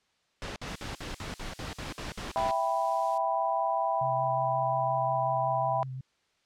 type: noise bursts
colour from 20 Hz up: pink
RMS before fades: -37 dBFS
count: 11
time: 0.42-2.51 s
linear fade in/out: 0 ms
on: 140 ms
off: 55 ms
type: noise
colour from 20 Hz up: violet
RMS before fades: -39 dBFS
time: 0.67-3.18 s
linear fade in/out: 5 ms
type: chord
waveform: sine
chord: E minor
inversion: none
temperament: equal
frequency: 659.3 / 784 / 987.8 Hz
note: E5 / G5 / B5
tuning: 0 / 0 / 0 cents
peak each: -30 dBFS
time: 2.36-5.83 s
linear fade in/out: 0 ms
type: tone with vibrato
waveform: sine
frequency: 131.1 Hz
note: C3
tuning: 4 cents sharp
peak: -35 dBFS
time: 4.01-6.01 s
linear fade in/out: 5 ms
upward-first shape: square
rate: 5.6 Hz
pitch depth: 20 cents each way
effects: white hiss -71 dBFS RMS until 6.45 s + low-pass 5000 Hz 12 dB/octave